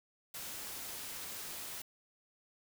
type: noise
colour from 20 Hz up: white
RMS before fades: -44 dBFS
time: 0.34-1.82 s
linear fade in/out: 5 ms
effects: none